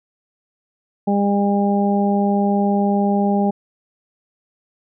harmonic tone, 201.5 Hz, G3, 48 cents sharp, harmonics 1 / 2 / 3 / 4, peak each -16 / -23 / -25 / -22 dBFS, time 1.07-3.51 s, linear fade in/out 10 ms, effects none

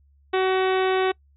harmonic tone with a mistuned harmonic, 376.4 Hz, F#4, 30 cents sharp, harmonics 1 / 2 / 3 / 4 / 5 / 6 / 7 / 8 / 9 / 10, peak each -20 / -26 / -30 / -32 / -34 / -36 / -37 / -38 / -39 / -40 dBFS, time 0.33-1.12 s, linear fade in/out 10 ms, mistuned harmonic 9, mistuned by +34 cents, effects noise-tail reverb RT60 0.1 s tail -25 dB re dry + added 70 Hz sine -55 dBFS peak until 1.36 s

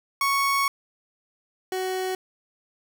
30% pulse tone pair in turn, 1108.7 / 373.5 Hz, C#6 / F#4, 0 / +16 cents, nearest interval octave + perfect fifth, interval 1884 cents, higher first, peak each -18 / -23 dBFS, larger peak first, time 0.21-0.68 / 1.72-2.15 s, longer first, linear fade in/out 2 ms, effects none

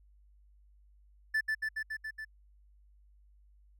triangle tone with echo, 1754 Hz, A6, 6 cents flat, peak -25 dBFS, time 1.34-1.41 s, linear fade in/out 10 ms, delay 140 ms, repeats 6, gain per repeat -2 dB, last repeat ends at 2.25 s, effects added 50 Hz sine -59 dBFS peak until 3.79 s

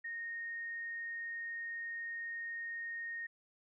sine tone, 1854 Hz, A#6, 10 cents flat, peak -39 dBFS, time 0.04-3.27 s, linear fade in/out 10 ms, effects none

